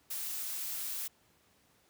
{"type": "noise", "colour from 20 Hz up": "blue", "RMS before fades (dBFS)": -38, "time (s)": [0.1, 1.08], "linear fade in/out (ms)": 10, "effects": ["pink hiss -68 dBFS RMS until 1.89 s", "high-pass 80 Hz 12 dB/octave"]}